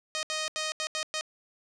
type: tone bursts at uneven times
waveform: 5% pulse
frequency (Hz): 622.3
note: D#5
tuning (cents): 0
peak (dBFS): -18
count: 6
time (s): 0.15-0.23 / 0.3-0.48 / 0.56-0.72 / 0.8-0.87 / 0.95-1.03 / 1.14-1.21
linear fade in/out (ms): 0
effects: low-pass 8000 Hz 12 dB/octave